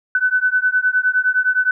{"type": "beating tone pair", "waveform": "sine", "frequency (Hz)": [1500, 1509.7], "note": ["F#6", "F#6"], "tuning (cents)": [23, 34], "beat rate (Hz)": 9.7, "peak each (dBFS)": -17, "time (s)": [0.15, 1.71], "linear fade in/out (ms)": 2, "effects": []}